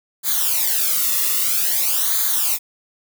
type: noise with flanger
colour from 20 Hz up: blue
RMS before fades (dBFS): -19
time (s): 0.23-2.59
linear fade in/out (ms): 50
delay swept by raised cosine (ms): 0.36 to 1.3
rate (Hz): 0.51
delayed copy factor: -0.9
effects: none